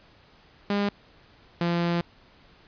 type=tone pair in turn; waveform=sawtooth; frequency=202.7 / 171.67 Hz; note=G#3 / F3; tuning=-42 / -29 cents; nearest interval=minor third; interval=287 cents; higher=first; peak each=-19 dBFS; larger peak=neither; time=0.7-0.89 / 1.61-2.01 s; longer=second; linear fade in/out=2 ms; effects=pink hiss -56 dBFS RMS until 2.67 s + resampled to 11025 Hz